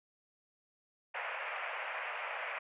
white band-pass noise, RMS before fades -40 dBFS, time 1.14-2.59 s, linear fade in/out 10 ms, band 520 to 2600 Hz, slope 48 dB/octave, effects resampled to 8000 Hz

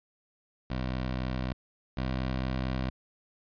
15% pulse tone pair in turn, 63.6 / 64.45 Hz, C2 / C2, -48 / -26 cents, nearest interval unison, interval 22 cents, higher second, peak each -24 / -23 dBFS, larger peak second, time 0.7-1.53 / 1.97-2.9 s, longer second, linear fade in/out 5 ms, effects resampled to 11025 Hz

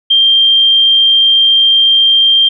sine tone, 3177 Hz, G7, 23 cents sharp, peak -5 dBFS, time 0.1-2.49 s, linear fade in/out 10 ms, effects none

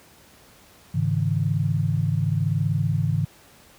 sine chord, Ab suspended fourth, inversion none, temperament equal with one note detuned, 103.83 / 138.59 / 159.48 Hz, Ab2 / Db3 / Eb3, 0 / 0 / +43 cents, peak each -24 dBFS, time 0.94-3.25 s, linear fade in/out 10 ms, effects pink hiss -52 dBFS RMS until 3.78 s + high-pass 60 Hz 12 dB/octave

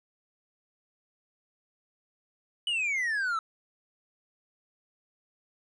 triangle exponential sweep, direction down, 3000 to 1289 Hz, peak -25 dBFS, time 2.67-3.39 s, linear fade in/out 2 ms, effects resampled to 22050 Hz

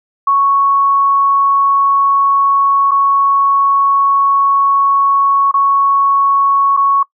sine tone with dropouts, 1108.7 Hz, C#6, in tune, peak -8 dBFS, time 0.27-7.03 s, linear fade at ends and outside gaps 5 ms, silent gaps 2.911-2.915 / 5.514-5.54 / 6.767-6.772 s, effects noise-tail reverb RT60 0.1 s tail -22 dB re dry

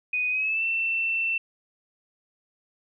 sine tone with pitch glide, 2489 to 2683 Hz, D#7 to E7, 0 to +30 cents, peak -23 dBFS, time 0.13-1.38 s, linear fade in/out 5 ms, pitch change +130 cents, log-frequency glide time 0.3-0.64 s, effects none

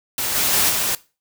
white noise with level steps, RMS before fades -23 / -19 / -17 / -21 dBFS, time 0.18-0.95 s, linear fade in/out 2 ms, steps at 0.34 / 0.52 / 0.69 s, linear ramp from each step 20 ms, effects noise-tail reverb RT60 0.3 s tail -19 dB re dry

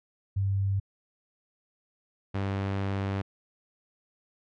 sine / sawtooth tone pair in turn, 98 / 98 Hz, G2 / G2, 0 / 0 cents, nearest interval unison, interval 0 cents, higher neither, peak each -24 dBFS, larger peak neither, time 0.36-0.8 / 2.34-3.22 s, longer second, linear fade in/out 10 ms, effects low-pass 3000 Hz 12 dB/octave

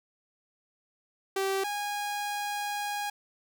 sawtooth tone pair in turn, 387.9 / 821.9 Hz, G4 / G#5, -18 / -18 cents, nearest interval octave + minor second, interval 1300 cents, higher second, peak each -23 / -27 dBFS, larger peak first, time 1.36-1.64 / 1.64-3.1 s, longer second, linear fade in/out 5 ms, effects none

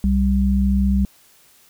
sine tone pair together, 65.4 / 195.98 Hz, C2 / G3, 0 / 0 cents, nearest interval octave + perfect fifth, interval 1900 cents, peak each -17 dBFS, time 0.04-1.05 s, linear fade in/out 0 ms, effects white hiss -53 dBFS RMS until 1.69 s

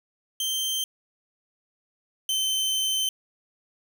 sawtooth tone pair in turn, 3136 / 3084 Hz, G7 / G7, 0 / -29 cents, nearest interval unison, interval 29 cents, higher first, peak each -22 / -20 dBFS, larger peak second, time 0.4-0.84 / 2.29-3.09 s, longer second, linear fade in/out 2 ms, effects none

